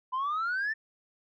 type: exponential sweep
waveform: sine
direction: up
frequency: 1000 to 1809 Hz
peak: -26 dBFS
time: 0.12-0.74 s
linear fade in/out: 20 ms
effects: tanh soft clip ceiling -26 dBFS